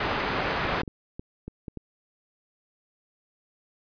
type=low-pass noise; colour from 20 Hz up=white; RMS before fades=-28 dBFS; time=0-0.82 s; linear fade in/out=5 ms; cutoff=1700 Hz; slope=12 dB/octave
type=clicks; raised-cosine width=3 ms; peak=-23 dBFS; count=8; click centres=0.654 / 0.728 / 0.834 / 0.878 / 1.195 / 1.48 / 1.682 / 1.773 s
effects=resampled to 11025 Hz

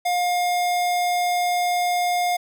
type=tone; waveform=square; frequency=711 Hz; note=F5; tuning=31 cents sharp; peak=-20 dBFS; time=0.05-2.37 s; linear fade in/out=10 ms; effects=none

